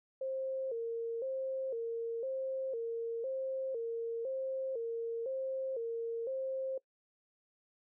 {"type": "tone with vibrato", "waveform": "sine", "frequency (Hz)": 493.9, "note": "B4", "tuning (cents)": 0, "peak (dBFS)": -34, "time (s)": [0.21, 6.78], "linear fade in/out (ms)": 5, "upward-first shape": "square", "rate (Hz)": 0.99, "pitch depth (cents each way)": 120, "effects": ["noise-tail reverb RT60 0.1 s tail -22 dB re dry"]}